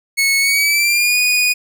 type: tone with pitch glide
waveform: sawtooth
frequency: 2200 to 2469 Hz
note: C#7 to D#7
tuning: -14 to -14 cents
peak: -9 dBFS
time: 0.17-1.54 s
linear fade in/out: 20 ms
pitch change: +200 cents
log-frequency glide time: 0.39-1.18 s
effects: none